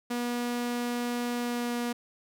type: tone with pitch glide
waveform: sawtooth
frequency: 241.5 to 240 Hz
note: B3 to B3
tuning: -39 to -49 cents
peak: -25 dBFS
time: 0.1-1.93 s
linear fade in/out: 10 ms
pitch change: -10 cents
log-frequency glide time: 1.35-1.76 s
effects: none